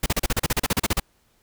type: noise bursts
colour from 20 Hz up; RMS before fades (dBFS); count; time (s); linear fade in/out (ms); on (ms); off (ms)
pink; -21; 15; 0.03-0.999; 5; 31; 36
effects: pink hiss -64 dBFS RMS until 1.42 s